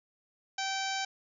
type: harmonic tone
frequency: 775 Hz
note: G5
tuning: 20 cents flat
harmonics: 1 / 2 / 3 / 4 / 5 / 6 / 7 / 8 / 9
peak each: -35 / -38 / -40 / -41 / -42 / -43 / -43 / -44 / -45 dBFS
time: 0.58-1.05 s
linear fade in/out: 5 ms
effects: none